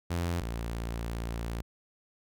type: tone pair in turn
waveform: sawtooth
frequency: 86 / 57.4 Hz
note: F2 / A#1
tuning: -26 / -26 cents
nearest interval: perfect fifth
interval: 700 cents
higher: first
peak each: -25 / -29 dBFS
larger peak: first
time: 0.1-0.41 / 0.41-1.62 s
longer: second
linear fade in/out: 10 ms
effects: none